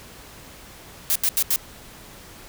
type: noise bursts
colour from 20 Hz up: blue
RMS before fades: -20 dBFS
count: 4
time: 1.1-1.56 s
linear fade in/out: 0 ms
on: 55 ms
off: 80 ms
effects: pink hiss -44 dBFS RMS until 2.48 s